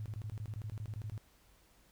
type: tone bursts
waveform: sine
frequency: 106.3 Hz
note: G#2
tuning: 41 cents sharp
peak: -38 dBFS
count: 15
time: 0-1.178 s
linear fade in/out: 0 ms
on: 58 ms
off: 22 ms
effects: added 50 Hz sine -70 dBFS peak until 1.91 s + pink hiss -67 dBFS RMS until 1.91 s